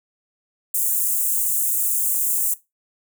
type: high-pass noise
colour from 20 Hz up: white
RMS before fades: -21 dBFS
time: 0.74-2.54 s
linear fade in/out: 5 ms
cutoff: 7200 Hz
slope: 48 dB/octave
effects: noise-tail reverb RT60 0.2 s tail -17 dB re dry